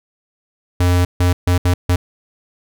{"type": "tone bursts at uneven times", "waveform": "square", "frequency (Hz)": 89, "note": "F2", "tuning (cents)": 33, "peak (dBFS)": -12, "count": 5, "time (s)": [[0.8, 1.05], [1.2, 1.33], [1.47, 1.58], [1.65, 1.74], [1.89, 1.96]], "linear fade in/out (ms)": 5, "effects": []}